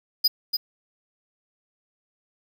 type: tone with echo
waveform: square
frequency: 4954 Hz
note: D#8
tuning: 8 cents flat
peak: -16 dBFS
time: 0.24-0.28 s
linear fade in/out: 10 ms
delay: 290 ms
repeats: 1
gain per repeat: -6 dB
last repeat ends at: 0.57 s
effects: 8-bit